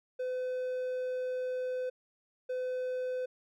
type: tone pair in turn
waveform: triangle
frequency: 507 / 507 Hz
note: B4 / B4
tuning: +45 / +45 cents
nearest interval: unison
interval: 0 cents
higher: neither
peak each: -30 / -30 dBFS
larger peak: neither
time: 0.19-1.9 / 2.49-3.26 s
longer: first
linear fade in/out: 10 ms
effects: none